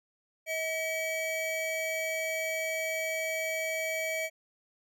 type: tone pair together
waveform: square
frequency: 640 / 2286 Hz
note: D#5 / D7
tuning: +49 / -47 cents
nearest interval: octave + minor seventh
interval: 2204 cents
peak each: -34 / -34 dBFS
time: 0.46-4.3 s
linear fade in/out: 50 ms
effects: none